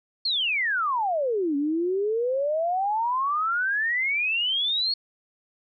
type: exponential two-way sweep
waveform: sine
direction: down then up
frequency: 4392 to 278.1 to 4392 Hz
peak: -22 dBFS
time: 0.25-4.94 s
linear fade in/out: 5 ms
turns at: 1.56 s
effects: none